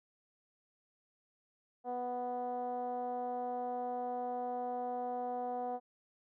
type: tone with low-pass filter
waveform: 10% pulse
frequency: 246.9 Hz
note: B3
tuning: in tune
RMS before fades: -38 dBFS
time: 1.84-5.8 s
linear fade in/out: 50 ms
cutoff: 670 Hz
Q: 6.5
effects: none